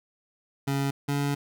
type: tone pair in turn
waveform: 25% pulse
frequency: 138.59 / 142.24 Hz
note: C#3 / C#3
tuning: 0 / +45 cents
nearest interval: unison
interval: 45 cents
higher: second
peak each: -21 dBFS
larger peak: neither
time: 0.67-0.91 / 1.08-1.35 s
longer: second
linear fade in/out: 10 ms
effects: none